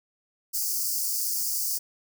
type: high-pass noise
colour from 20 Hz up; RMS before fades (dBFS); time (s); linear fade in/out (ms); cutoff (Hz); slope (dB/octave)
white; -28; 0.53-1.79; 20; 4600; 96
effects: none